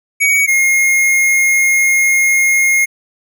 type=tone pair in turn; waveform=square; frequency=2252 / 2144 Hz; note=C#7 / C7; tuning=+27 / +42 cents; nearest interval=minor second; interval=85 cents; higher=first; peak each=-10 dBFS; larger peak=neither; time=0.2-0.47 / 0.47-2.86 s; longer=second; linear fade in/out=20 ms; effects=none